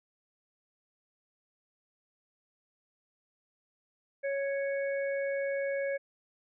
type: harmonic tone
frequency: 554.4 Hz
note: C#5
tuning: in tune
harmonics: 1 / 3 / 4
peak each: -30 / -40 / -42 dBFS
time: 4.23-5.98 s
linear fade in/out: 20 ms
effects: none